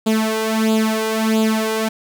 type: tone with flanger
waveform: sawtooth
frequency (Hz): 220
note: A3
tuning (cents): 0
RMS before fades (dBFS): -18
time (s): 0.06-1.89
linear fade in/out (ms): 10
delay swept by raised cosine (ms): 0.26 to 2.06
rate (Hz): 1.5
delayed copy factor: +0.75
effects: 8-bit